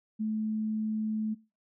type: tone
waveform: sine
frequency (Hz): 216.8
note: A3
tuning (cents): -25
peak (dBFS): -28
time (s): 0.19-1.35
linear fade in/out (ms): 20
effects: noise-tail reverb RT60 0.3 s tail -22 dB re dry